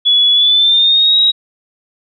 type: tone with pitch glide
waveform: sine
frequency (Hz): 3400 to 3816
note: G#7 to A#7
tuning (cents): +40 to +40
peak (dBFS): -7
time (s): 0.05-1.32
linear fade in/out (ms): 20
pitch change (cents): +200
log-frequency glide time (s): 0.33-1.18
effects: none